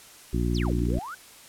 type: harmonic tone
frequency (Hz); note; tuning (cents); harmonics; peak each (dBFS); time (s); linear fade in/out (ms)
59.3; A#1; +30; 1 / 2 / 3 / 4 / 5 / 6; -26 / -29 / -31 / -32 / -33 / -34; 0.33-0.99; 5
type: exponential two-way sweep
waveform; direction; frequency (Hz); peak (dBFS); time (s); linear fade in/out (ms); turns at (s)
sine; down then up; 6710 to 207.7 to 1591; -34; 0.54-1.15; 10; 0.76
type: clicks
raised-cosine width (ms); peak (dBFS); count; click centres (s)
0.2; -33; 9; 0.659 / 0.724 / 0.792 / 0.855 / 0.902 / 0.943 / 0.981 / 1.015 / 1.085
effects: white hiss -49 dBFS RMS until 1.48 s + low-pass 12000 Hz 12 dB/octave